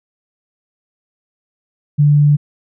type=tone; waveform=sine; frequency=146.6 Hz; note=D3; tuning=3 cents flat; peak=-7 dBFS; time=1.98-2.37 s; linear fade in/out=20 ms; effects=none